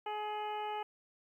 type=harmonic tone with a mistuned harmonic; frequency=422.2 Hz; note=G#4; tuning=29 cents sharp; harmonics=1 / 2 / 3 / 4 / 5 / 6 / 7; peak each=-43 / -37 / -48 / -54 / -53 / -53 / -51 dBFS; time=0.06-0.83 s; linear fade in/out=5 ms; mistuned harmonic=6; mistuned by=-27 cents; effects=12-bit